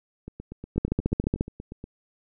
two click trains, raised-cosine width 3 ms, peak -24 / -10 dBFS, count 14 / 10, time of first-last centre 0.28-1.841 / 0.78-1.409 s, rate 8.33 / 14.3 Hz, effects none

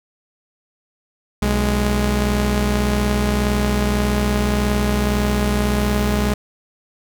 sawtooth tone pair together, 61.75 / 207.7 Hz, B1 / G#3, 0 / 0 cents, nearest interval octave + major sixth, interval 2100 cents, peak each -15 dBFS, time 1.42-6.34 s, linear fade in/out 5 ms, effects none

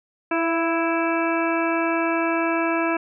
harmonic tone with a mistuned harmonic, 330.2 Hz, E4, 3 cents sharp, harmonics 1 / 2 / 3 / 4 / 5 / 7 / 8, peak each -23 / -26 / -28 / -29 / -30 / -31 / -32 dBFS, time 0.31-2.97 s, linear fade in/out 5 ms, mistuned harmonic 2, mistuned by +22 cents, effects none

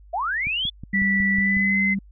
sine linear sweep, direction up, 622.3 to 3520 Hz, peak -22 dBFS, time 0.13-0.7 s, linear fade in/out 10 ms
click train, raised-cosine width 5 ms, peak -22 dBFS, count 7, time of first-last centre 0.47-1.569 s, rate 5.46 Hz
sine tone, 196 Hz, G3, in tune, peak -22 dBFS, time 0.93-1.99 s, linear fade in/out 5 ms
sine tone with pitch glide, 1962 to 2055 Hz, B6 to C7, -12 to -32 cents, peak -19 dBFS, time 0.93-1.95 s, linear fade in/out 20 ms, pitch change +80 cents, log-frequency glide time 1.36-1.79 s
effects added 50 Hz sine -45 dBFS peak until 2.11 s

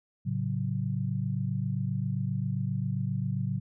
sine chord, F# minor, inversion first, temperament equal with one note detuned, 110 / 137.55 / 185 Hz, A2 / C#3 / F#3, 0 / -13 / 0 cents, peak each -32 / -31 / -33 dBFS, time 0.25-3.6 s, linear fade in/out 20 ms, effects none

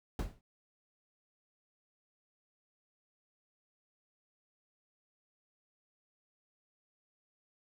brown noise with exponential decay, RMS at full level -30 dBFS, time 0.19-0.41 s, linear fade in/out 2 ms, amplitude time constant 46 ms, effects none

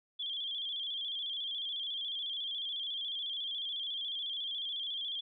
sine tone with vibrato, 3310 Hz, G#7, 6 cents flat, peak -35 dBFS, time 0.19-5.21 s, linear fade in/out 10 ms, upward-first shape square, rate 14 Hz, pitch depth 60 cents each way, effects none

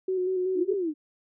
sine tone with vibrato, 370 Hz, F#4, in tune, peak -24 dBFS, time 0.08-0.74 s, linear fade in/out 5 ms, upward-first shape square, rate 5.3 Hz, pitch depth 25 cents each way
sine exponential two-way sweep, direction up then down, 288.3 to 428.8 to 288.3 Hz, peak -25 dBFS, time 0.55-0.94 s, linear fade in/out 50 ms, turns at 0.72 s
effects none

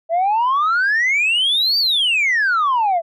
sine exponential two-way sweep, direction up then down, 646 to 4699 to 646 Hz, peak -12 dBFS, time 0.09-3.02 s, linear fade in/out 50 ms, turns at 1.78 s, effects tanh soft clip ceiling -12 dBFS

